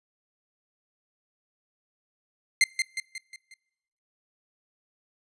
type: tone with echo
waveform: sawtooth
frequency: 2093 Hz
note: C7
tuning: in tune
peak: -13 dBFS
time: 2.61-2.64 s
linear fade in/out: 2 ms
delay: 180 ms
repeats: 5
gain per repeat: -6 dB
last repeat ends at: 3.54 s
effects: noise-tail reverb RT60 1.0 s tail -25 dB re dry + resampled to 24000 Hz